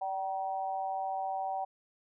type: tone with amplitude modulation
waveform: sine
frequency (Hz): 767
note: G5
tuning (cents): -38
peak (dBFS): -28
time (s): 0.01-1.65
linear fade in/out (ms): 10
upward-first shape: sine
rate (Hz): 182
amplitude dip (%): 80
effects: none